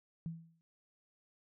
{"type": "tone with exponential decay", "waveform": "sine", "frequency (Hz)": 164.81, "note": "E3", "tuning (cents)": 0, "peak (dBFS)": -35, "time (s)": [0.26, 0.61], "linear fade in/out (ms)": 0, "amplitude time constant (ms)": 75, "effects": []}